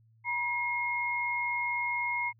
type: tone pair together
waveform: sine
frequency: 960.7 / 2148 Hz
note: B5 / C7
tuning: -48 / +45 cents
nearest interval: octave + major second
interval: 1393 cents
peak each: -33 / -30 dBFS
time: 0.24-2.33 s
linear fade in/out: 50 ms
effects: added 112 Hz sine -60 dBFS peak until 2.39 s